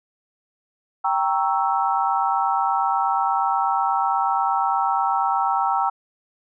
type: chord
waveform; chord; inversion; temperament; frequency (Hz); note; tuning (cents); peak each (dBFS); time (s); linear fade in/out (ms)
sine; G diminished seventh; none; equal; 784 / 932.3 / 1108.7 / 1318.5; G5 / Bb5 / Db6 / Fb6; 0 / 0 / 0 / 0; -22 / -23 / -28 / -24; 1.04-5.9; 10
effects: none